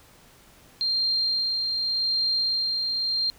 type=tone with tremolo; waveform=sine; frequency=4186 Hz; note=C8; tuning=in tune; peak=-21 dBFS; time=0.81-3.3 s; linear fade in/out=0 ms; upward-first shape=sine; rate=0.85 Hz; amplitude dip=30%; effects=pink hiss -54 dBFS RMS until 3.38 s